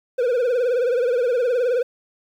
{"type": "tone with vibrato", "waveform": "triangle", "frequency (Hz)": 491.2, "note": "B4", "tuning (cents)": -9, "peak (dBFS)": -15, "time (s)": [0.18, 1.83], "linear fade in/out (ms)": 10, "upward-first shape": "triangle", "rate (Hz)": 19, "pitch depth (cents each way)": 120, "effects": ["9-bit"]}